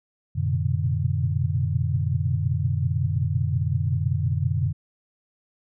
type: tone cluster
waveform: sine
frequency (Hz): 91.7 / 114.3 / 124.3 / 129.9 / 149.8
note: F#2 / A#2 / B2 / C3 / D3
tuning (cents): -15 / -34 / +12 / -12 / +35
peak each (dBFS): -25 / -28 / -30 / -28 / -27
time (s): 0.35-4.73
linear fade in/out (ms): 20
effects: none